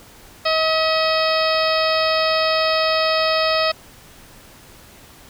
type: harmonic tone with a mistuned harmonic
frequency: 636 Hz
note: D#5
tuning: 38 cents sharp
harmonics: 1 / 2 / 3 / 4 / 5 / 6 / 7 / 8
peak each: -19 / -22 / -27 / -26 / -30 / -28 / -27 / -26 dBFS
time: 0.45-3.72 s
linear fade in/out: 10 ms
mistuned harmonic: 3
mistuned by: +23 cents
effects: pink hiss -45 dBFS RMS until 5.29 s